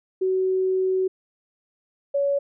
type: tone pair in turn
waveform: sine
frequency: 375.5 / 562.6 Hz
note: F#4 / C#5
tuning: +26 / +26 cents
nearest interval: perfect fifth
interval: 700 cents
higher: second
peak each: -19 dBFS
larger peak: neither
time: 0.21-1.08 / 2.14-2.39 s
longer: first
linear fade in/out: 10 ms
effects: none